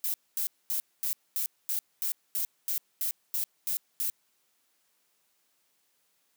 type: noise bursts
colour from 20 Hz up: violet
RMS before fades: -30 dBFS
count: 13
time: 0.04-4.1 s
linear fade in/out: 0 ms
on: 100 ms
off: 230 ms
effects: white hiss -72 dBFS RMS until 6.36 s + high-pass 150 Hz 12 dB/octave